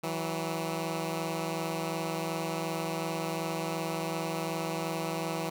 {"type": "tone pair together", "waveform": "10% pulse", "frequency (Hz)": [163.47, 186.2], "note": ["E3", "F#3"], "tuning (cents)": [-14, 11], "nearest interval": "major second", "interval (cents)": 225, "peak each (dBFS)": [-24, -29], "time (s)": [0.03, 5.5], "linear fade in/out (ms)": 10, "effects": []}